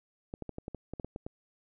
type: clicks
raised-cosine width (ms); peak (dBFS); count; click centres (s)
2; -25; 11; 0.339 / 0.423 / 0.493 / 0.584 / 0.681 / 0.747 / 0.936 / 0.998 / 1.046 / 1.161 / 1.265
effects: none